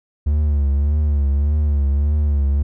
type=tone with vibrato; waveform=triangle; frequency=72.3 Hz; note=D2; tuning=27 cents flat; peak=-12 dBFS; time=0.26-2.63 s; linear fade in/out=10 ms; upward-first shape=triangle; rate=1.7 Hz; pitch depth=82 cents each way; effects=none